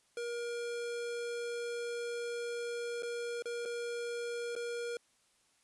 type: tone with dropouts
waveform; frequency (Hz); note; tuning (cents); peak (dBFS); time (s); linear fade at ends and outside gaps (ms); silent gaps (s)
square; 474.3; A#4; +30; -37; 0.17-4.97; 2; 3.024-3.031 / 3.423-3.456 / 3.653-3.657 / 4.553-4.562
effects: white hiss -71 dBFS RMS until 5.63 s + resampled to 24000 Hz